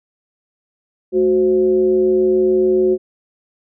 sine tone with frequency modulation, 370 Hz, F#4, in tune, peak -11 dBFS, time 1.12-2.98 s, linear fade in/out 50 ms, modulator 153 Hz, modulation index 0.51, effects none

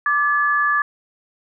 sine tone pair together, 1174.7 / 1712.2 Hz, D6 / A6, 0 / -48 cents, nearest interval perfect fifth, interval 652 cents, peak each -18 dBFS, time 0.06-0.82 s, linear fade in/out 2 ms, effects none

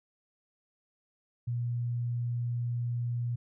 sine tone, 120 Hz, B2, 49 cents flat, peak -29 dBFS, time 1.47-3.36 s, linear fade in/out 10 ms, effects none

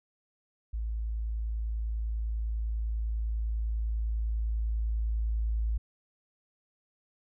sine tone with level ramp, 55 Hz, A1, in tune, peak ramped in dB -30 to -26 dBFS, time 0.73-5.78 s, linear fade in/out 10 ms, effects none

